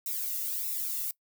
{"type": "noise with flanger", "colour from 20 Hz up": "violet", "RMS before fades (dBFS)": -33, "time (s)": [0.06, 1.11], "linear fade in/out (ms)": 2, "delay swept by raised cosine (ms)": [0.64, 1.3], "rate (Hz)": 1.6, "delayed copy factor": -0.8, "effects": ["noise-tail reverb RT60 0.1 s tail -21 dB re dry"]}